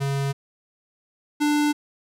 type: tone pair in turn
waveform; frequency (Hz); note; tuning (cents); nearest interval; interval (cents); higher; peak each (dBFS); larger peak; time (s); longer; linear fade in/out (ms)
square; 138.59 / 295.9; C#3 / D4; 0 / +13; octave + minor second; 1313; second; -23 / -19; second; 0-0.33 / 1.4-1.73; neither; 20
effects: low-pass 12000 Hz 12 dB/octave